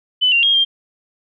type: tone with pitch steps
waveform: sine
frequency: 3002 / 2771 / 3250 / 3193 Hz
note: F#7 / F7 / G#7 / G7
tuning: +24 / -14 / -38 / +31 cents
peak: -11 dBFS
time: 0.21-0.65 s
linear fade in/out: 20 ms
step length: 110 ms
effects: none